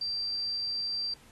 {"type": "tone", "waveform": "sine", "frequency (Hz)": 4699, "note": "D8", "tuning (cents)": 0, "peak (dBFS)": -30, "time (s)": [0.01, 1.14], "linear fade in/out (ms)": 5, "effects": ["pink hiss -58 dBFS RMS until 1.31 s", "AAC 32 kbps"]}